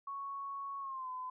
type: tone with pitch glide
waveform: sine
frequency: 1108.7 to 1016.7 Hz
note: C#6 to B5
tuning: 0 to +50 cents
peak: -39 dBFS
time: 0.07-1.3 s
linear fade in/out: 5 ms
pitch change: -150 cents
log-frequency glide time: 0.8-1.09 s
effects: none